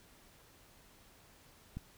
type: click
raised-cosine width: 5 ms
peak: -28 dBFS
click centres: 1.77 s
effects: pink hiss -62 dBFS RMS until 1.97 s